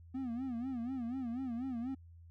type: tone with vibrato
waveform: triangle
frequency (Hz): 248.2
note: B3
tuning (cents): +9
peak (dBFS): -34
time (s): 0.14-1.95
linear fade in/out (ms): 10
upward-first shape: sine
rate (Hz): 4.1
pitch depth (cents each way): 140
effects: added 84 Hz sine -53 dBFS peak until 2.3 s